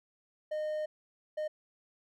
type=tone bursts at uneven times; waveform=triangle; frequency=613 Hz; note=D#5; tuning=26 cents flat; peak=-30 dBFS; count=2; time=0.51-0.86 / 1.37-1.48 s; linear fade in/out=10 ms; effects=none